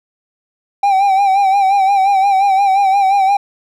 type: tone with vibrato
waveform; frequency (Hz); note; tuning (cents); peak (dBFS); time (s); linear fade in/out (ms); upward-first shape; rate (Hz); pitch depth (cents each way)
triangle; 784; G5; 0; -7; 0.83-3.37; 5; sine; 5.7; 59
effects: none